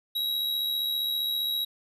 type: tone with amplitude modulation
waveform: square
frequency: 3856 Hz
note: B7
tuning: 42 cents flat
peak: -25 dBFS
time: 0.15-1.65 s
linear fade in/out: 10 ms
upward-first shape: sine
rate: 75.1 Hz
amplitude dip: 40%
effects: resampled to 32000 Hz